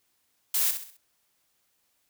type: noise with echo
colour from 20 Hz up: blue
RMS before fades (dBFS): -25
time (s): 0.54-0.71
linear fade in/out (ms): 5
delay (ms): 65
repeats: 4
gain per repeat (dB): -8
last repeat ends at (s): 0.97
effects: white hiss -72 dBFS RMS until 2.09 s